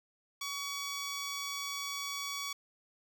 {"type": "tone", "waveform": "10% pulse", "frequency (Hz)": 1130, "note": "C#6", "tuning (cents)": 33, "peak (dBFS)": -28, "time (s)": [0.41, 2.53], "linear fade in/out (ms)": 5, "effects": []}